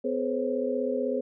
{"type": "tone cluster", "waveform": "sine", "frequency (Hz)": [253.1, 423.5, 506, 542], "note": ["B3", "G#4", "B4", "C#5"], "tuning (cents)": [43, 34, 42, -39], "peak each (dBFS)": -31, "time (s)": [0.04, 1.21], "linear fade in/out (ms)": 10, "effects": []}